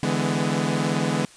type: chord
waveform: sawtooth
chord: E dominant seventh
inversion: third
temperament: equal with one note detuned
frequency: 146.83 / 164.81 / 207.7 / 250.4 Hz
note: D3 / E3 / G#3 / B3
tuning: 0 / 0 / 0 / +24 cents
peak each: -23 dBFS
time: 0.03-1.25 s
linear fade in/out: 0 ms
effects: white hiss -49 dBFS RMS until 1.36 s + resampled to 22050 Hz